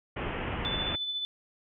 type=low-pass noise; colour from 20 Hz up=pink; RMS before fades=-34 dBFS; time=0.16-0.96 s; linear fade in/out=10 ms; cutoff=3100 Hz; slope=96 dB/octave
type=tone with tremolo; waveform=sine; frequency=3500 Hz; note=A7; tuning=10 cents flat; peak=-29 dBFS; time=0.65-1.25 s; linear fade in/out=0 ms; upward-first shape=sine; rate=14 Hz; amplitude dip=40%
effects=none